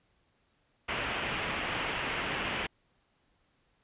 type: low-pass noise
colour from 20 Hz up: white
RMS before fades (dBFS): -34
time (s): 0.88-2.67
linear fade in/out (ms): 10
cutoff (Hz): 3100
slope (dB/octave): 48
effects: pink hiss -72 dBFS RMS until 3.83 s + resampled to 8000 Hz